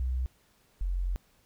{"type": "tone pair in turn", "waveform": "sine", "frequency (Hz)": [63.3, 44.85], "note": ["B1", "F1"], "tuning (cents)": [43, 47], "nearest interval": "tritone", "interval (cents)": 596, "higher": "first", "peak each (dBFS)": -27, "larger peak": "neither", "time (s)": [[0, 0.26], [0.81, 1.16]], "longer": "second", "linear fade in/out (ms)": 0, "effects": ["pink hiss -66 dBFS RMS until 1.45 s"]}